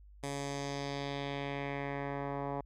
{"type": "tone with low-pass filter sweep", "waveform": "10% pulse", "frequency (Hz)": 140.6, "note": "C#3", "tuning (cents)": 25, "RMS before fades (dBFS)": -38, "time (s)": [0.23, 2.61], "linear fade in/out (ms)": 5, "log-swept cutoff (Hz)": [9000, 1000], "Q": 1.9, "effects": ["added 50 Hz sine -53 dBFS peak until 2.65 s"]}